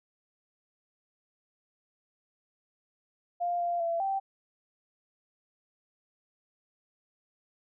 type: tone with pitch steps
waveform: sine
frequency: 700 / 694 / 674 / 779 Hz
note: F5 / F5 / E5 / G5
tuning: +4 / -11 / +38 / -11 cents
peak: -27 dBFS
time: 3.4-4.2 s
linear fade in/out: 20 ms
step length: 200 ms
effects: none